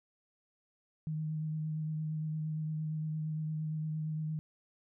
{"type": "tone with vibrato", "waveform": "sine", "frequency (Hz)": 155.56, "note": "D#3", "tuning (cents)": 0, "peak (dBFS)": -33, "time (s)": [1.07, 4.39], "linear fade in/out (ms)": 0, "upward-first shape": "triangle", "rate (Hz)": 8.7, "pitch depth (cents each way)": 21, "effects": []}